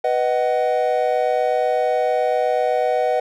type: chord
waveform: triangle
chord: B major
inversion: none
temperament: equal with one note detuned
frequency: 493.9 / 622.3 / 749.9 Hz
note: B4 / D#5 / F#5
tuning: 0 / 0 / +23 cents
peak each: -19 dBFS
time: 0.04-3.2 s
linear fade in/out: 5 ms
effects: none